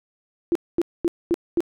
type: tone bursts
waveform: sine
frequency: 341.2 Hz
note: F4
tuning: 40 cents flat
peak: -16 dBFS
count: 5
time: 0.52-1.605 s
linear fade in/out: 0 ms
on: 33 ms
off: 230 ms
effects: none